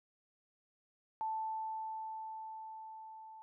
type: tone with level ramp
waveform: sine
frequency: 880 Hz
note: A5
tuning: in tune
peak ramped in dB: -34 to -50 dBFS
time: 1.21-3.42 s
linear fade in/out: 0 ms
effects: none